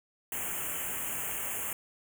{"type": "band-stop noise", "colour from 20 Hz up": "white", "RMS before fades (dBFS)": -35, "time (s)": [0.32, 1.73], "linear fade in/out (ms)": 2, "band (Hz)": [3100, 6600], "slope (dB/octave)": 96, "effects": []}